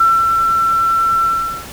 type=tone with ADSR envelope; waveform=sine; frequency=1345 Hz; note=E6; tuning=34 cents sharp; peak=-7 dBFS; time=0-1.66 s; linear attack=6 ms; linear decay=230 ms; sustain=-4 dB; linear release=410 ms; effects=pink hiss -32 dBFS RMS until 1.72 s